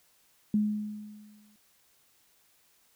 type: tone with exponential decay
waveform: sine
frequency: 210.6 Hz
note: G#3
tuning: 24 cents sharp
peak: -21 dBFS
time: 0.54-1.56 s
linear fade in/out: 2 ms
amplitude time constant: 220 ms
effects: white hiss -66 dBFS RMS until 2.95 s